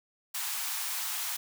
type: high-pass noise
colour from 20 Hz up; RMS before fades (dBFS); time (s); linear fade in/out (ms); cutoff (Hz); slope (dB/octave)
white; -34; 0.34-1.37; 10; 740; 48
effects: none